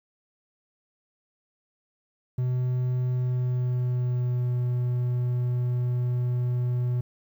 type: tone with pitch glide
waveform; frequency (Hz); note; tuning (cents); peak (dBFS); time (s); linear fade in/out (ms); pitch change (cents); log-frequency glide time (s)
triangle; 125.7 to 123.26; B2 to B2; +31 to -3; -21; 2.38-7.01; 5; -34; 3.1-4.55
effects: 10-bit